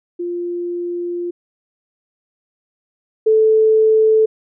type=tone pair in turn; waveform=sine; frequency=349.2 / 437.9 Hz; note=F4 / A4; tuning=0 / -8 cents; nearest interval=major third; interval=392 cents; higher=second; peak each=-20 / -9 dBFS; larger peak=second; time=0.19-1.31 / 3.26-4.26 s; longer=first; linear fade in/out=10 ms; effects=none